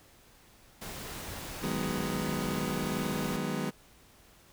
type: noise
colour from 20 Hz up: pink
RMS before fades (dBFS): -41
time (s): 0.81-3.37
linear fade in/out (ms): 10
type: chord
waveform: 30% pulse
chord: G# minor seventh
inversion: second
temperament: just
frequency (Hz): 155.74 / 186.89 / 207.7 / 249.2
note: D#3 / F#3 / G#3 / B3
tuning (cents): +2 / +18 / 0 / +16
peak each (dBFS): -34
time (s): 1.62-3.71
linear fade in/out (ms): 20
effects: pink hiss -59 dBFS RMS until 4.52 s